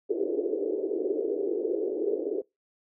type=band-pass noise; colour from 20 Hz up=white; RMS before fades=-29 dBFS; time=0.09-2.42 s; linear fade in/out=10 ms; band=340 to 460 Hz; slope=48 dB/octave; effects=noise-tail reverb RT60 0.2 s tail -24 dB re dry